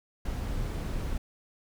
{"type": "noise", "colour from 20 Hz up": "brown", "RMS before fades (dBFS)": -32, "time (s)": [0.25, 1.18], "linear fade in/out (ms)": 5, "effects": []}